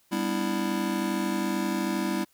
square chord, E minor seventh, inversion first, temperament just, 197.78 / 247.2 / 296.7 / 329.6 Hz, G3 / B3 / D4 / E4, +16 / +2 / +18 / 0 cents, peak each -31 / -34 / -35 / -31 dBFS, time 0.11-2.25 s, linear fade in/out 20 ms, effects white hiss -65 dBFS RMS until 2.33 s

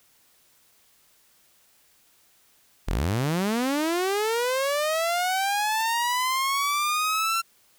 sawtooth linear sweep, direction up, 30.08 to 1363 Hz, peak -19 dBFS, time 2.87-7.42 s, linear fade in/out 20 ms, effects white hiss -61 dBFS RMS until 7.78 s

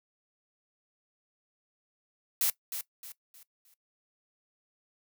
blue noise with echo, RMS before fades -27 dBFS, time 2.41-2.5 s, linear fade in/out 2 ms, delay 310 ms, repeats 4, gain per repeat -9 dB, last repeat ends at 3.74 s, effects noise-tail reverb RT60 0.1 s tail -18 dB re dry

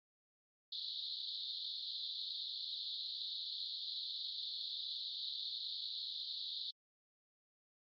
white band-pass noise, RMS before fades -44 dBFS, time 0.72-6.71 s, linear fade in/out 5 ms, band 3500 to 4400 Hz, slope 96 dB/octave, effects AAC 48 kbps

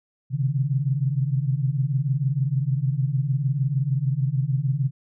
sine tone cluster, 126.9 / 133.5 / 152.8 Hz, B2 / C3 / D#3, +47 / +35 / -31 cents, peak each -29 / -22 / -26 dBFS, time 0.3-4.91 s, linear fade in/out 50 ms, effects none

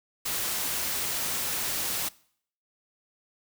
white noise, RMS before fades -30 dBFS, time 0.25-2.09 s, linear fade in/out 10 ms, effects noise-tail reverb RT60 0.6 s tail -22 dB re dry

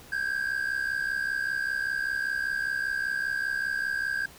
triangle tone pair together, 1568 / 1633.1 Hz, G6 / G#6, 0 / -30 cents, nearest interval minor second, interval 70 cents, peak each -28 dBFS, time 0.12-4.26 s, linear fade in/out 5 ms, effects pink hiss -50 dBFS RMS until 4.38 s

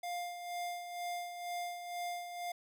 square tone with tremolo, 703 Hz, F5, 11 cents sharp, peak -37 dBFS, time 0.03-2.52 s, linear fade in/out 5 ms, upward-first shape sine, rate 2.1 Hz, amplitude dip 55%, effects none

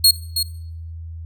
sawtooth tone with echo, 4300 Hz, C8, 47 cents sharp, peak -6 dBFS, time 0.04-0.11 s, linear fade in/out 5 ms, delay 320 ms, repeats 1, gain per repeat -9 dB, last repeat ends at 0.43 s, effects noise-tail reverb RT60 0.6 s tail -18 dB re dry + added 82 Hz sine -30 dBFS peak until 1.25 s

